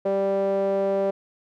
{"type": "tone with band-pass filter", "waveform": "sawtooth", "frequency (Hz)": 196, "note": "G3", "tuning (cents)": 0, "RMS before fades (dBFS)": -23, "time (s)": [0.05, 1.11], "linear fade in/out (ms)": 10, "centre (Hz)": 520, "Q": 9, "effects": []}